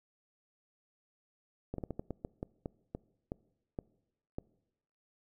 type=slowing click train; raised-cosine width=2 ms; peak=-24 dBFS; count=13; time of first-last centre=1.74-4.385 s; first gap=43 ms; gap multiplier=1.27; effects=noise-tail reverb RT60 0.9 s tail -23 dB re dry